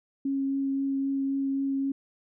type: tone with vibrato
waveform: sine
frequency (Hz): 273.1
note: C#4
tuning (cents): -26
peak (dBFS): -25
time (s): 0.25-1.92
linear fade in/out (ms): 5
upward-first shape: triangle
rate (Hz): 3.8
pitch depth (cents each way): 10
effects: none